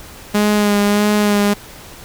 sawtooth tone with vibrato, 206.7 Hz, G#3, 8 cents flat, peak -8 dBFS, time 0.34-1.54 s, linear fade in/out 10 ms, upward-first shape sine, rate 1.6 Hz, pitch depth 23 cents each way, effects pink hiss -37 dBFS RMS until 2.04 s

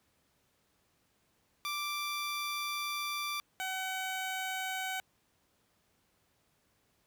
15% pulse tone pair in turn, 1174.7 / 755.6 Hz, D6 / F#5, 0 / +36 cents, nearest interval minor sixth, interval 764 cents, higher first, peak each -28 dBFS, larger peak neither, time 1.65-3.4 / 3.6-5 s, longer first, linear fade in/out 0 ms, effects pink hiss -73 dBFS RMS until 7.06 s + high-pass 60 Hz 12 dB/octave

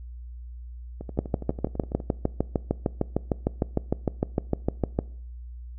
two click trains, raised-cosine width 2 ms, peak -9 / -22 dBFS, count 26 / 13, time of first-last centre 1.19-4.989 / 1.01-2.002 s, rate 6.58 / 12.1 Hz, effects noise-tail reverb RT60 0.6 s tail -22 dB re dry + added 60 Hz sine -37 dBFS peak until 5.78 s

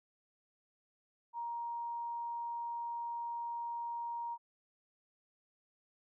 sine tone, 940 Hz, A#5, 14 cents sharp, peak -37 dBFS, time 1.33-4.38 s, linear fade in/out 50 ms, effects none

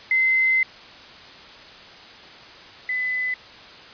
sine tone pair in turn, 2061 / 2008 Hz, C7 / B6, -27 / +28 cents, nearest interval unison, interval 45 cents, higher first, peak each -16 / -22 dBFS, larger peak first, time 0.11-0.63 / 2.89-3.34 s, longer first, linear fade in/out 2 ms, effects white hiss -43 dBFS RMS until 3.93 s + resampled to 11025 Hz

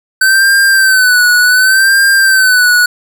square tone with vibrato, 1530 Hz, G6, 42 cents flat, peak -6 dBFS, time 0.21-2.86 s, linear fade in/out 5 ms, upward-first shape sine, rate 0.68 Hz, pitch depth 73 cents each way, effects none

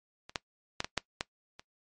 clicks, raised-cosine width 0.2 ms, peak -28 / -13 / -12 / -16 / -10 / -13 / -28 dBFS, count 7, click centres 0.295 / 0.358 / 0.804 / 0.845 / 0.977 / 1.209 / 1.595 s, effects noise-tail reverb RT60 0.1 s tail -20 dB re dry + MP3 48 kbps

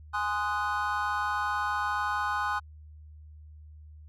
triangle chord, Ab dominant seventh, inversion none, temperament equal with one note detuned, 830.6 / 1038.1 / 1244.5 / 1480 Hz, Ab5 / C6 / Eb6 / Gb6, 0 / -14 / 0 / 0 cents, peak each -31 dBFS, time 0.13-2.6 s, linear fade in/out 20 ms, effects added 76 Hz sine -46 dBFS peak until 4.08 s

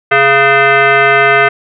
sine tone with frequency modulation, 416.5 Hz, G#4, 5 cents sharp, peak -5 dBFS, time 0.11-1.49 s, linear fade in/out 10 ms, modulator 552 Hz, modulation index 3.6, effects none

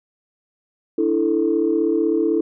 sine chord, D suspended second, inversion none, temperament equal, 293.7 / 329.6 / 440 Hz, D4 / E4 / A4, 0 / 0 / 0 cents, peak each -23 / -18 / -20 dBFS, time 0.98-2.41 s, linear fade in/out 5 ms, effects tanh soft clip ceiling -7 dBFS

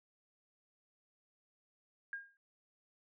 sine tone with exponential decay, 1618 Hz, G#6, 46 cents flat, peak -36 dBFS, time 2.13-2.37 s, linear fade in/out 1 ms, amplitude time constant 51 ms, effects none

